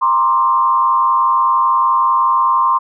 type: tone with frequency modulation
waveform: sine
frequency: 1054 Hz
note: C6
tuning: 12 cents sharp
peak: -10 dBFS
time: 0.01-2.79 s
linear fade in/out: 20 ms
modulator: 111 Hz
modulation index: 0.84
effects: none